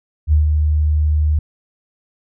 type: tone with ADSR envelope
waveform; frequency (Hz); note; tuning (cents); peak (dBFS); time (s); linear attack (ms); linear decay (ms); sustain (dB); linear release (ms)
sine; 76; D#2; -40; -8; 0.27-1.39; 55; 130; -4; 4
effects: none